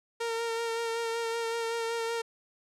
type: tone with vibrato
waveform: sawtooth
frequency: 460 Hz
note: A#4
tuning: 23 cents flat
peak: -26 dBFS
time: 0.2-2.22 s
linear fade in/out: 10 ms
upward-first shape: sine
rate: 5.3 Hz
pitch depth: 22 cents each way
effects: low-pass 9000 Hz 12 dB/octave